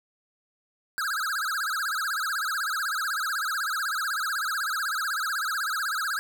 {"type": "tone with vibrato", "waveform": "square", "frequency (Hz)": 1445, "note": "F#6", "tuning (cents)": -41, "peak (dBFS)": -27, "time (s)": [0.98, 6.19], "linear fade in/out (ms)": 0, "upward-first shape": "sine", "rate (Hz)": 16, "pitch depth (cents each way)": 240, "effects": []}